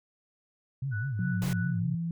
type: tone with vibrato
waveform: sine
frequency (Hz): 120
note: B2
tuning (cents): -49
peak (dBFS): -29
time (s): 0.82-1.95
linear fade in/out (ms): 5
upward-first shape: sine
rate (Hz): 4.9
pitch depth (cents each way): 270
type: tone with tremolo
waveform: sine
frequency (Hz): 1480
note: F#6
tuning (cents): 0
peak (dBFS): -36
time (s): 0.91-1.8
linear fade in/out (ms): 20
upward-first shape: sine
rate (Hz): 3.2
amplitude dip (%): 90
type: tone with pitch glide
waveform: sine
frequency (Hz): 180.9 to 167.81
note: F#3 to E3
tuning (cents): -39 to +31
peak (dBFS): -29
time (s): 1.19-2.11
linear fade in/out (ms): 2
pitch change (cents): -130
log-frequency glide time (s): 1.41-1.95
type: noise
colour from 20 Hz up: pink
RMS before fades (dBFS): -39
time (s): 1.42-1.53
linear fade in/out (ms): 0
effects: none